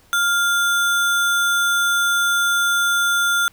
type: tone with sample-and-hold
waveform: sine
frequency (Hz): 1400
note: F6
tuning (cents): +4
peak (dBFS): -15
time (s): 0.13-3.48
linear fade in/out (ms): 0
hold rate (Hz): 4900
effects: pink hiss -54 dBFS RMS until 3.52 s